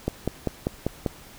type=click train; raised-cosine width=2 ms; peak=-10 dBFS; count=6; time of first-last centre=0.08-1.062 s; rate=5.09 Hz; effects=pink hiss -47 dBFS RMS until 1.38 s